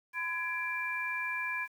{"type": "tone cluster", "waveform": "sine", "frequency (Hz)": [1011, 1670, 2357], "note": ["B5", "G#6", "D7"], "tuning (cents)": [40, 9, 6], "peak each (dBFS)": [-39, -36, -35], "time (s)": [0.13, 1.68], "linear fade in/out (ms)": 50, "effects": ["10-bit"]}